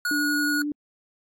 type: tone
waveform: square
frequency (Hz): 1451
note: F#6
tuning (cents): -34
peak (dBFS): -24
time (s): 0.05-0.62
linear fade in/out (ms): 2
type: tone with vibrato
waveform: sine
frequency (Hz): 293.7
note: D4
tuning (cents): 0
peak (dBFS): -25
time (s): 0.11-0.72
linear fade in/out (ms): 2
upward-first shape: sine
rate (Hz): 11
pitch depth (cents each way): 15
effects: AAC 64 kbps